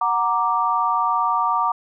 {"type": "chord", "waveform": "sine", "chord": "Gb augmented", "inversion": "none", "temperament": "equal", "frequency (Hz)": [740, 932.3, 1174.7], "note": ["Gb5", "Bb5", "D6"], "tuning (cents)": [0, 0, 0], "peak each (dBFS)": [-25, -21, -20], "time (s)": [0.01, 1.72], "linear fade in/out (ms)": 5, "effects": []}